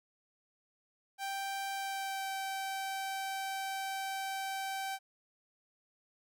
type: tone with pitch glide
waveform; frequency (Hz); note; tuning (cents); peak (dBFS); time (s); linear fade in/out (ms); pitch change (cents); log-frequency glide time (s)
sawtooth; 784 to 775; G5 to G5; 0 to -20; -32; 1.18-4.99; 50; -20; 1.72-2.3
effects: none